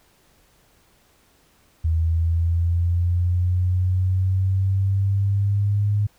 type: linear sweep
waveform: sine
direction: up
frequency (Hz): 80.6 to 103.83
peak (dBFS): -17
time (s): 1.84-6.07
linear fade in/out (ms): 10
effects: pink hiss -59 dBFS RMS until 6.18 s